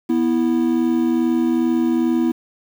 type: tone pair together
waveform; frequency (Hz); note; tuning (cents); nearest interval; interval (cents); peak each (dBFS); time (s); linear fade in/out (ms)
triangle; 245.9 / 328.3; B3 / E4; -7 / -7; perfect fourth; 500; -16; 0.09-2.32; 10
effects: 7-bit